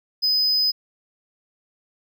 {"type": "tone", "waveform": "triangle", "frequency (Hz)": 5020, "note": "D#8", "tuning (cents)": 15, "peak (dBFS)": -16, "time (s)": [0.22, 0.72], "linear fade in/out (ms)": 20, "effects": []}